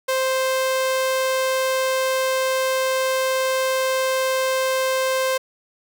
sawtooth tone, 523.3 Hz, C5, in tune, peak -15 dBFS, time 0.08-5.38 s, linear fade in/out 10 ms, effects none

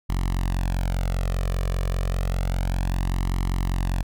sawtooth tone with flanger, 45.07 Hz, F#1, 45 cents flat, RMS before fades -24 dBFS, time 0.09-4.03 s, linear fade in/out 10 ms, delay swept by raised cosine 0.98 to 1.71 ms, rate 0.3 Hz, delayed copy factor +0.85, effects none

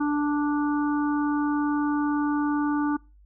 harmonic tone, 293.7 Hz, D4, in tune, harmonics 1 / 3 / 4 / 5, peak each -22 / -32 / -34 / -36 dBFS, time 0-2.97 s, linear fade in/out 10 ms, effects noise-tail reverb RT60 0.3 s tail -25 dB re dry + added 50 Hz sine -51 dBFS peak until 3.25 s

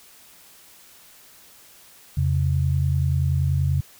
sine tone pair together, 85.09 / 135.5 Hz, F2 / C#3, -45 / -39 cents, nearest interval minor sixth, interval 806 cents, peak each -21 dBFS, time 2.17-3.81 s, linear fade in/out 5 ms, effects white hiss -50 dBFS RMS until 3.99 s

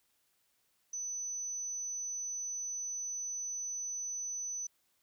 sine tone, 6000 Hz, F#8, 23 cents sharp, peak -36 dBFS, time 0.93-4.67 s, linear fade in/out 5 ms, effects white hiss -75 dBFS RMS until 5.02 s

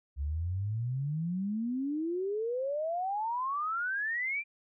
sine exponential sweep, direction up, 67.5 to 2400 Hz, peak -30 dBFS, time 0.16-4.44 s, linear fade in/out 50 ms, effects none

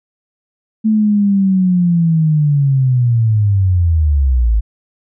sine linear sweep, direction down, 220.4 to 51.5 Hz, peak -9 dBFS, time 0.84-4.61 s, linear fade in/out 20 ms, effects none

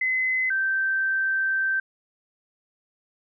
sine tone pair in turn, 2037 / 1558 Hz, C7 / G6, -47 / -11 cents, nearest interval perfect fourth, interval 464 cents, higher first, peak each -21 dBFS, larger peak neither, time 0.01-0.5 / 0.5-1.8 s, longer second, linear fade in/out 5 ms, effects none

